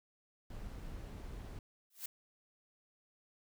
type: noise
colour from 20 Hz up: brown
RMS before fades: -46 dBFS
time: 0.5-1.59 s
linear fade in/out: 2 ms
type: noise with exponential growth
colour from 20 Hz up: blue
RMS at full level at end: -38 dBFS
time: 1.9-2.06 s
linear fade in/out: 5 ms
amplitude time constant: 34 ms
effects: none